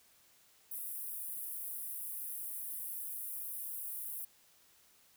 pink high-pass noise, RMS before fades -42 dBFS, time 0.71-4.25 s, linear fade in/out 5 ms, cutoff 10000 Hz, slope 48 dB/octave, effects white hiss -66 dBFS RMS until 5.16 s

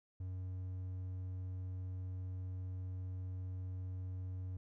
triangle tone, 92.5 Hz, F#2, in tune, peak -38 dBFS, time 0.2-4.57 s, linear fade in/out 5 ms, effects none

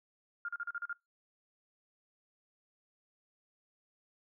sine tone bursts, 1407 Hz, F6, 12 cents sharp, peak -35 dBFS, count 7, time 0.45-0.929 s, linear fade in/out 2 ms, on 35 ms, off 39 ms, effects noise-tail reverb RT60 0.2 s tail -24 dB re dry

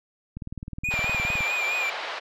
click train, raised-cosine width 5 ms, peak -22 dBFS, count 21, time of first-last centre 0.37-1.406 s, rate 19.3 Hz
triangle tone with vibrato, 2417 Hz, D7, 49 cents sharp, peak -23 dBFS, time 0.84-1.9 s, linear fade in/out 5 ms, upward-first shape sine, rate 4.6 Hz, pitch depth 53 cents each way
pink band-pass noise, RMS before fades -33 dBFS, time 0.9-2.2 s, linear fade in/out 20 ms, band 540 to 4000 Hz, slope 24 dB/octave
effects none

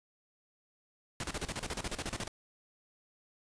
pink noise with tremolo, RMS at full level -36 dBFS, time 1.2-2.28 s, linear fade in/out 2 ms, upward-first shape square, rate 14 Hz, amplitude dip 80%, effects resampled to 22050 Hz

